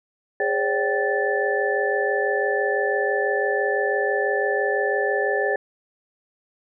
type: tone cluster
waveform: sine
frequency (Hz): 411.2 / 528 / 574 / 773 / 1752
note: G#4 / C5 / D5 / G5 / A6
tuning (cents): -17 / +16 / -40 / -24 / -8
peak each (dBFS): -24 / -27 / -27 / -28 / -25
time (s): 0.4-5.56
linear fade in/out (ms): 2
effects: none